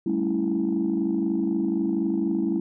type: chord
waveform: sine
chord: A dominant seventh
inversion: third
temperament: equal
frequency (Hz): 196 / 220 / 277.2 / 329.6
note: G3 / A3 / C#4 / E4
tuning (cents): 0 / 0 / 0 / 0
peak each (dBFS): -27 / -28 / -28 / -24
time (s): 0.06-2.6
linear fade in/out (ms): 5
effects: tanh soft clip ceiling -15 dBFS